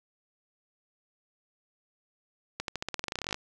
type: accelerating click train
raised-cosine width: 0.2 ms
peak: -15 dBFS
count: 19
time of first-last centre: 2.6-3.344 s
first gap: 82 ms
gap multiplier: 0.91
effects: none